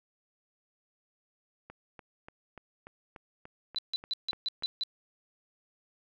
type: click train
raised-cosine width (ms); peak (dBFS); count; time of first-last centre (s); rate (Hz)
0.5; -31; 11; 1.7-4.624; 3.42
type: tone bursts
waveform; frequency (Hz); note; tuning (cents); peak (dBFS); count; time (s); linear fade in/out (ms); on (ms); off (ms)
sine; 3987; B7; +16; -29; 7; 3.76-4.835; 0; 25; 150
effects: none